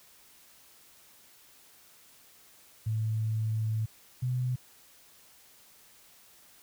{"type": "tone pair in turn", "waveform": "sine", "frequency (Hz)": [110, 125.86], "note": ["A2", "B2"], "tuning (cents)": [0, 33], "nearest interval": "major second", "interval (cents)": 233, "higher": "second", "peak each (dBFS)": -27, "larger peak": "neither", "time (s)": [[2.86, 3.86], [4.22, 4.56]], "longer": "first", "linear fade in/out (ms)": 10, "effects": ["white hiss -58 dBFS RMS until 6.62 s"]}